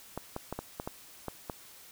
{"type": "clicks", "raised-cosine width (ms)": 1, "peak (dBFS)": -21, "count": 8, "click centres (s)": [0.176, 0.364, 0.526, 0.59, 0.799, 0.875, 1.283, 1.498], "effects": ["white hiss -53 dBFS RMS until 1.91 s"]}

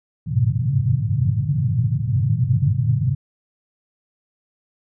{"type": "band-pass noise", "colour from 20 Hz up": "white", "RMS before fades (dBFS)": -19, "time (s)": [0.26, 3.15], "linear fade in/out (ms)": 10, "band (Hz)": [100, 140], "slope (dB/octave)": 48, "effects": []}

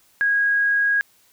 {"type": "tone", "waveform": "sine", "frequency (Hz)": 1644, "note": "G#6", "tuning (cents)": -18, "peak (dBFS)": -16, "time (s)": [0.21, 1.01], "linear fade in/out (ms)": 0, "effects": ["white hiss -58 dBFS RMS until 1.32 s"]}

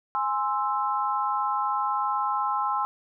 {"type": "chord", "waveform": "sine", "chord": "Ab augmented", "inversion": "none", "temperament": "equal", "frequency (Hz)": [830.6, 1046.5, 1318.5], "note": ["Ab5", "C6", "E6"], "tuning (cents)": [0, 0, 0], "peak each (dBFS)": [-28, -27, -29], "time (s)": [0.15, 2.85], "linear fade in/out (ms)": 0, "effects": []}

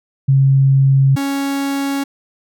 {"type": "tone pair in turn", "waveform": ["sine", "45% pulse"], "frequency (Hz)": [135.8, 277.3], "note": ["C#3", "C#4"], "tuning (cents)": [-35, 1], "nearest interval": "octave", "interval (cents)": 1236, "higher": "second", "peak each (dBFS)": [-8, -17], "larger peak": "first", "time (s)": [[0.28, 1.16], [1.16, 2.04]], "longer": "neither", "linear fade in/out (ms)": 10, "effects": []}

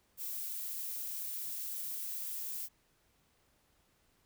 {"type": "noise", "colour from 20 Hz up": "violet", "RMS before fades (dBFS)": -40, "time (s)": [0.17, 2.69], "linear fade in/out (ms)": 50, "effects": ["pink hiss -72 dBFS RMS until 4.25 s"]}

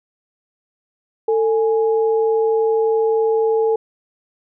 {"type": "tone pair together", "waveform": "sine", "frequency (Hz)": [446.1, 833.9], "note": ["A4", "G#5"], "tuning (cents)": [24, 7], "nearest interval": "major seventh", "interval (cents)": 1083, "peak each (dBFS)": [-14, -25], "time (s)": [1.28, 3.76], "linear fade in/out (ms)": 5, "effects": []}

